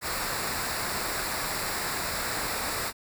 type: noise with comb filter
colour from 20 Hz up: pink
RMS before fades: -31 dBFS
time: 0.01-2.93 s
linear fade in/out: 50 ms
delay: 0.32 ms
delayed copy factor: -0.65
effects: none